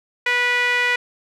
sawtooth tone with band-pass filter, 489.6 Hz, B4, 15 cents flat, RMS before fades -19 dBFS, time 0.26-0.96 s, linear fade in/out 5 ms, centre 2100 Hz, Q 3.7, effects none

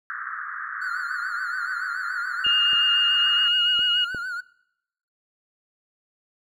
pink band-pass noise, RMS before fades -33 dBFS, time 0.1-3.48 s, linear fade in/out 0 ms, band 1200 to 1800 Hz, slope 96 dB/octave
triangle tone with vibrato, 1455 Hz, F#6, 29 cents flat, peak -26 dBFS, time 0.81-4.41 s, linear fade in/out 10 ms, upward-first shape triangle, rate 7 Hz, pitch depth 99 cents each way
sine tone with pitch glide, 2831 to 2877 Hz, F7 to F#7, +23 to -49 cents, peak -18 dBFS, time 2.44-4.05 s, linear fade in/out 10 ms, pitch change +28 cents, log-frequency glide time 2.98-3.75 s
clicks, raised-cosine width 2 ms, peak -28 / -30 / -29 / -22 dBFS, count 4, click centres 2.466 / 2.732 / 3.792 / 4.147 s
effects noise-tail reverb RT60 0.8 s tail -22 dB re dry

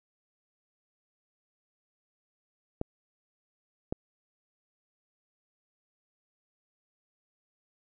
clicks, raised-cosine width 2 ms, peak -17 dBFS, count 2, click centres 2.814 / 3.925 s, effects none

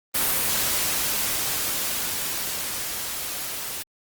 white noise with level ramp, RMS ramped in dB -22 to -32 dBFS, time 0.14-3.83 s, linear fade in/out 10 ms, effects Opus 32 kbps

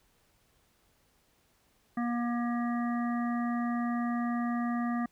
harmonic tone, 238.5 Hz, A#3, 40 cents sharp, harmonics 1 / 3 / 5 / 7 / 8, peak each -29 / -38 / -39 / -47 / -45 dBFS, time 1.97-5.06 s, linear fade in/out 5 ms, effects pink hiss -69 dBFS RMS until 5.11 s

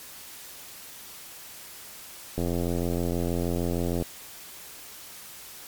click train, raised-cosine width 2 ms, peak -15 dBFS, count 143, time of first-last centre 2.38-4.024 s, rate 86.4 Hz, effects white hiss -44 dBFS RMS until 5.67 s + MP3 96 kbps

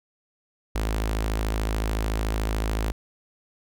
sawtooth tone with notch filter, 53.7 Hz, A1, 41 cents flat, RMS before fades -26 dBFS, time 0.75-2.92 s, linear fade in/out 5 ms, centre 140 Hz, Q 1.2, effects none

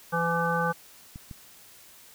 harmonic tone, 168.3 Hz, E3, 36 cents sharp, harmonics 1 / 3 / 5 / 7 / 9, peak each -30 / -30 / -30 / -30 / -30 dBFS, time 0.12-0.73 s, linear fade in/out 20 ms
clicks, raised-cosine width 5 ms, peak -28 dBFS, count 2, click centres 1.159 / 1.312 s
effects white hiss -52 dBFS RMS until 2.14 s

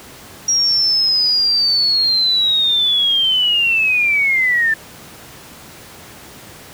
sine linear sweep, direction down, 5670 to 1760 Hz, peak -12 dBFS, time 0.48-4.74 s, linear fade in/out 5 ms, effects pink hiss -38 dBFS RMS until 6.73 s + high-pass 80 Hz 12 dB/octave

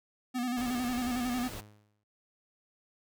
square tone with vibrato, 246.9 Hz, B3, in tune, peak -31 dBFS, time 0.34-1.49 s, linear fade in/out 20 ms, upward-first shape square, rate 11 Hz, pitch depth 45 cents each way
pink noise, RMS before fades -43 dBFS, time 0.57-1.61 s, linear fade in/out 10 ms
sawtooth tone with exponential decay, 104.8 Hz, G#2, 16 cents sharp, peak -38 dBFS, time 1.53-2.04 s, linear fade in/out 5 ms, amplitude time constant 110 ms
effects none

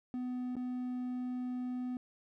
triangle tone with dropouts, 250.1 Hz, B3, 22 cents sharp, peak -33 dBFS, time 0.14-1.97 s, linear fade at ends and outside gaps 1 ms, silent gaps 0.555-0.566 s, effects none

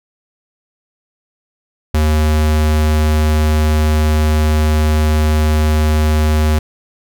square tone, 76.9 Hz, D#2, 20 cents flat, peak -11 dBFS, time 1.94-6.59 s, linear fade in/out 5 ms, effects none

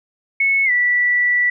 sine tone with pitch glide, 2200 to 1960 Hz, C#7 to B6, -14 to -14 cents, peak -13 dBFS, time 0.4-1.5 s, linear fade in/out 5 ms, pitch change -200 cents, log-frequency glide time 0.65-0.71 s, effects none

